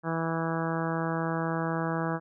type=harmonic tone; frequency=164 Hz; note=E3; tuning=9 cents flat; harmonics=1 / 2 / 3 / 4 / 5 / 6 / 7 / 8 / 9 / 10; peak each=-31 / -34 / -36 / -37 / -38 / -39 / -39 / -40 / -41 / -41 dBFS; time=0.03-2.2 s; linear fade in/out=50 ms; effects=none